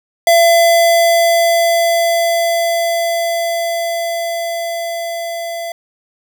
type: tone with level ramp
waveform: square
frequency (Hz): 675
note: E5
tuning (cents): +41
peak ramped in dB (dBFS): -7 to -22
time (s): 0.27-5.72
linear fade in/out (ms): 2
effects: none